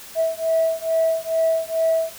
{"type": "beating tone pair", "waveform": "sine", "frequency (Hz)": [650, 652.3], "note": ["E5", "E5"], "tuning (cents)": [-24, -18], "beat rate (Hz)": 2.3, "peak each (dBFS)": -20, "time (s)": [0.15, 2.14], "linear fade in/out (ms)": 50, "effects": ["tanh soft clip ceiling -11 dBFS", "white hiss -40 dBFS RMS until 2.18 s"]}